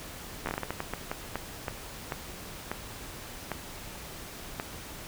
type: slowing click train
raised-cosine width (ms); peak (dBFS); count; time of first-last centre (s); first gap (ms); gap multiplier
0.5; -16; 17; 0.46-4.599; 12; 1.35
effects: pink hiss -43 dBFS RMS until 5.07 s